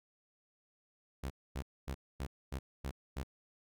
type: tone bursts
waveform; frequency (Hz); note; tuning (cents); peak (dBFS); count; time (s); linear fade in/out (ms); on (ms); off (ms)
sawtooth; 67.2; C2; +47; -33; 7; 1.23-3.234; 10; 72; 250
effects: none